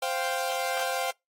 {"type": "chord", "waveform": "sawtooth", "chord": "C suspended fourth", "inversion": "none", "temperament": "equal", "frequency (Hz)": [523.3, 698.5, 784], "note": ["C5", "F5", "G5"], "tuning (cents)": [0, 0, 0], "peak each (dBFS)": -28, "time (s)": [0.02, 1.11], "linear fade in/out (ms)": 5, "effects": ["noise-tail reverb RT60 0.2 s tail -26 dB re dry", "AAC 48 kbps"]}